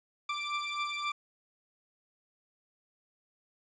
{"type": "beating tone pair", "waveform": "20% pulse", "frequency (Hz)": [1174.7, 1178.5], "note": ["D6", "D6"], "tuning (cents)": [0, 6], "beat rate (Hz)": 3.8, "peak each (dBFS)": [-30, -32], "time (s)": [0.29, 1.12], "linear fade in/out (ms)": 5, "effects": ["resampled to 16000 Hz", "10-bit"]}